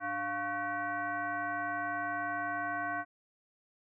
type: tone with frequency modulation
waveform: sine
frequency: 1108.7 Hz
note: C#6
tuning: in tune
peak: -32 dBFS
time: 0-3.05 s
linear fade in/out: 50 ms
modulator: 406 Hz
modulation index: 1.6
effects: none